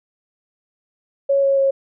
sine tone with pitch steps, 554 / 549.2 / 544.5 Hz, C#5 / C#5 / C#5, -1 / -16 / -31 cents, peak -13 dBFS, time 1.29-1.71 s, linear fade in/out 10 ms, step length 140 ms, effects none

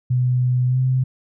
sine tone with pitch glide, 125.5 to 129.25 Hz, B2 to C3, +28 to -21 cents, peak -15 dBFS, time 0.1-1.04 s, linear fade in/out 10 ms, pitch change +51 cents, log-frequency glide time 0.67-0.79 s, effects none

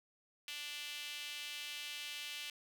sawtooth tone with high-pass filter, 293.7 Hz, D4, in tune, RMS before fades -45 dBFS, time 0.48-2.5 s, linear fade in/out 2 ms, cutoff 2800 Hz, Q 2.7, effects none

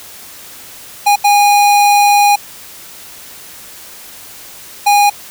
square tone bursts at uneven times, 819 Hz, G#5, 24 cents flat, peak -7 dBFS, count 3, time 1.06-1.16 / 1.24-2.36 / 4.86-5.1 s, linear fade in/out 10 ms, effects white hiss -34 dBFS RMS until 5.3 s

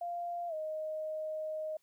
sine tone with pitch glide, 695 to 622.8 Hz, F5 to D#5, -9 to +2 cents, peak -35 dBFS, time 0.01-1.77 s, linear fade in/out 5 ms, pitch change -189 cents, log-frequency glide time 0.48-0.54 s, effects white hiss -75 dBFS RMS until 1.82 s

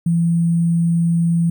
sine tone with sample-and-hold, 168.5 Hz, E3, 38 cents sharp, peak -13 dBFS, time 0.06-1.5 s, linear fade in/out 5 ms, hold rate 8820 Hz, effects none

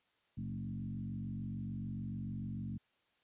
sine tone with frequency modulation, 164.81 Hz, E3, in tune, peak -38 dBFS, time 0.37-2.78 s, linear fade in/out 10 ms, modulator 46.8 Hz, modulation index 1.7, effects white hiss -75 dBFS RMS until 3.23 s + resampled to 8000 Hz

